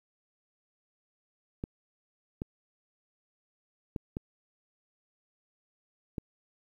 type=clicks; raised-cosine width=3 ms; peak=-21 dBFS; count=5; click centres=1.639 / 2.419 / 3.962 / 4.169 / 6.182 s; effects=10-bit